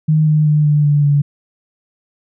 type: tone with pitch steps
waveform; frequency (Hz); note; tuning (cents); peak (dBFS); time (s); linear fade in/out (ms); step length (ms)
sine; 155.2 / 152.89 / 150.61 / 148.36 / 146.15 / 143.97; D#3 / D#3 / D3 / D3 / D3 / D3; -4 / -30 / +44 / +18 / -8 / -34; -9; 0.08-1.22; 10; 190
effects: none